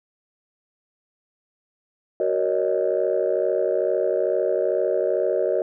sine chord, D# minor seventh, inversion first, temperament just, 373.4 / 466.7 / 560 / 622.3 Hz, F#4 / A#4 / C#5 / D#5, +16 / +2 / +18 / 0 cents, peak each -24 dBFS, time 2.2-5.62 s, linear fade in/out 2 ms, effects tanh soft clip ceiling -11 dBFS

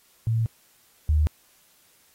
sine tone pair in turn, 113.3 / 76.16 Hz, A#2 / D#2, -49 / -36 cents, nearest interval perfect fifth, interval 687 cents, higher first, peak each -20 / -17 dBFS, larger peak second, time 0.27-0.46 / 1.09-1.27 s, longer first, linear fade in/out 0 ms, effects white hiss -60 dBFS RMS until 2.14 s + AAC 48 kbps

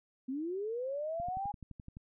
sine linear sweep, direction up, 249.6 to 830.6 Hz, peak -34 dBFS, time 0.28-1.52 s, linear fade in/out 10 ms
click train, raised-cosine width 5 ms, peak -34 dBFS, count 10, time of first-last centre 1.2-1.969 s, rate 11.7 Hz
effects none

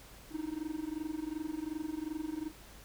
triangle tone with amplitude modulation, 311.1 Hz, D#4, in tune, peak -30 dBFS, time 0.3-2.52 s, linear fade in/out 50 ms, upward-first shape sine, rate 22.7 Hz, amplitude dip 90%, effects added 50 Hz sine -57 dBFS peak until 2.84 s + pink hiss -55 dBFS RMS until 2.84 s

